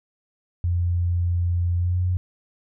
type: tone with pitch glide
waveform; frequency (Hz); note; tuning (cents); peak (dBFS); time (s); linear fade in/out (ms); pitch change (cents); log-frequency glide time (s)
sine; 87.31 to 90.44; F2 to F#2; 0 to -39; -19; 0.64-2.17; 0; +61; 1.77-1.99
effects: none